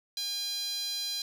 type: tone with high-pass filter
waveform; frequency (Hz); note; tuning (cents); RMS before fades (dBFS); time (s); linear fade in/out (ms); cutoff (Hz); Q
sawtooth; 810; G#5; -43; -34; 0.17-1.22; 2; 4200; 5.3
effects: none